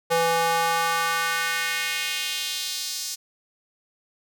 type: tone with high-pass filter sweep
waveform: square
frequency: 166.4 Hz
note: E3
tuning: 17 cents sharp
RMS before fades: -25 dBFS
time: 0.1-3.16 s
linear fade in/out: 20 ms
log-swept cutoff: 560 to 5600 Hz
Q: 1.8
effects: none